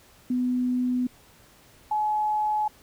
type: tone pair in turn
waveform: sine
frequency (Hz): 249.8 / 850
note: B3 / G#5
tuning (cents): +20 / +40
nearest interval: octave + major sixth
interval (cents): 2120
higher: second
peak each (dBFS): -22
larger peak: neither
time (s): 0.3-1.07 / 1.91-2.68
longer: neither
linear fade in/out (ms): 5
effects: pink hiss -55 dBFS RMS until 2.82 s